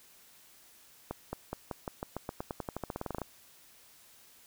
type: accelerating click train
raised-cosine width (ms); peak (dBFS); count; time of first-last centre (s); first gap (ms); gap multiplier
1; -21; 22; 1.11-3.217; 220; 0.91
effects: white hiss -59 dBFS RMS until 4.46 s